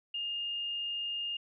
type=tone; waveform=sine; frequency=2827 Hz; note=F7; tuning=20 cents sharp; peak=-33 dBFS; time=0.14-1.37 s; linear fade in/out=5 ms; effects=none